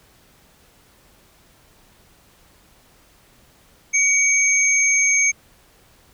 sine tone pair together, 2263 / 6401 Hz, C#7 / G8, +35 / +35 cents, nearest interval octave + tritone, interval 1800 cents, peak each -17 / -17 dBFS, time 3.93-5.32 s, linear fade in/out 20 ms, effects pink hiss -54 dBFS RMS until 6.13 s

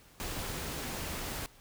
pink noise, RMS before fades -38 dBFS, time 0.2-1.46 s, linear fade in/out 0 ms, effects pink hiss -59 dBFS RMS until 1.6 s

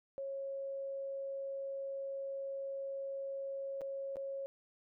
sine tone with dropouts, 547 Hz, C#5, 23 cents flat, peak -38 dBFS, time 0.18-4.46 s, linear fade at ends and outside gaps 0 ms, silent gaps 3.81-3.816 / 4.158-4.168 s, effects none

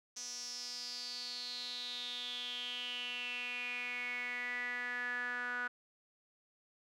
sawtooth tone with band-pass filter sweep, 245.4 Hz, B3, 11 cents flat, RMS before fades -41 dBFS, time 0.16-5.68 s, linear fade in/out 10 ms, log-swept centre 5900 to 1500 Hz, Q 8.4, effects none

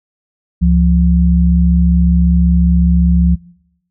sine tone pair together, 69.3 / 174.63 Hz, C#2 / F3, 0 / 0 cents, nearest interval octave + major third, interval 1600 cents, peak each -10 dBFS, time 0.61-3.36 s, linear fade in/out 20 ms, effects noise-tail reverb RT60 0.9 s tail -24 dB re dry

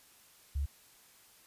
sine tone, 70.7 Hz, C#2, 35 cents sharp, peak -30 dBFS, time 0.55-0.66 s, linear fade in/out 10 ms, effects white hiss -61 dBFS RMS until 1.46 s + resampled to 32000 Hz

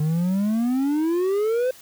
triangle exponential sweep, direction up, 149.2 to 521 Hz, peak -17 dBFS, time 0-1.71 s, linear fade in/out 5 ms, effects white hiss -47 dBFS RMS until 1.81 s

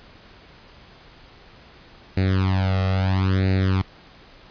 sawtooth tone with flanger, 94.8 Hz, F#2, 43 cents sharp, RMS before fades -20 dBFS, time 2.17-3.82 s, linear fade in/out 5 ms, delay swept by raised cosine 0.46 to 1.56 ms, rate 0.75 Hz, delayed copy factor +0.9, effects pink hiss -48 dBFS RMS until 4.5 s + resampled to 11025 Hz

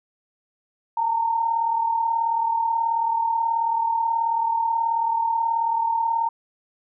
sine tone pair together, 880 / 918.5 Hz, A5 / A#5, 0 / -26 cents, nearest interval minor second, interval 74 cents, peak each -28 / -20 dBFS, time 0.97-6.29 s, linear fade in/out 5 ms, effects none

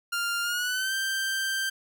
sawtooth tone with pitch glide, 1398 to 1569.2 Hz, F6 to G6, +1 to +1 cents, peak -23 dBFS, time 0.12-1.7 s, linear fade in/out 10 ms, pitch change +200 cents, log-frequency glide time 0.42-0.94 s, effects none

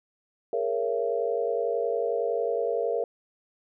sine chord, A# half-diminished seventh, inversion third, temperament equal with one note detuned, 415.3 / 466.2 / 554.4 / 674.7 Hz, G#4 / A#4 / C#5 / E5, 0 / 0 / 0 / +40 cents, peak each -32 / -27 / -32 / -31 dBFS, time 0.53-3.04 s, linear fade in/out 2 ms, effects none

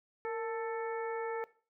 harmonic tone with a mistuned harmonic, 441.9 Hz, A4, 7 cents sharp, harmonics 1 / 2 / 3 / 4 / 5, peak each -35 / -41 / -45 / -47 / -49 dBFS, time 0.25-1.44 s, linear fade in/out 0 ms, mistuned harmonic 1, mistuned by +69 cents, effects noise-tail reverb RT60 0.4 s tail -19 dB re dry

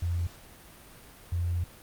sine tone pair in turn, 86.1 / 86.7 Hz, F2 / F2, -24 / -12 cents, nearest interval unison, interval 12 cents, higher second, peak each -26 dBFS, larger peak neither, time 0.02-0.27 / 1.32-1.64 s, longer second, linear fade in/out 5 ms, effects pink hiss -51 dBFS RMS until 1.82 s + Opus 48 kbps

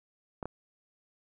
clicks, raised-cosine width 1 ms, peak -22 dBFS, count 2, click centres 0.428 / 0.456 s, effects none

